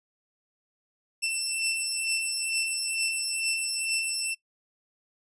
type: beating tone pair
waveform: 15% pulse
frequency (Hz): 2678 / 2680.2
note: E7 / E7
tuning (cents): +27 / +28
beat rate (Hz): 2.2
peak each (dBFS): -24 / -21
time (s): 1.22-4.35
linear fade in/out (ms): 20
effects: noise-tail reverb RT60 0.1 s tail -23 dB re dry + resampled to 24000 Hz